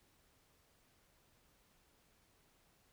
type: silence
effects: pink hiss -72 dBFS RMS until 2.92 s